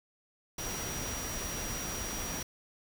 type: tone in noise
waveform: sine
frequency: 5760 Hz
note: F#8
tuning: 47 cents flat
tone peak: -40 dBFS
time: 0.58-2.43 s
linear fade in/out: 5 ms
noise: pink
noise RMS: -38 dBFS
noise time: 0.58-2.43 s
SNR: -5 dB
effects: none